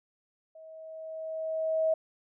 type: tone with level ramp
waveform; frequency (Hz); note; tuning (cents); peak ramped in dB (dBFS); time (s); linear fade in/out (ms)
sine; 639; D#5; +46; -47 to -22; 0.55-1.94; 5
effects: none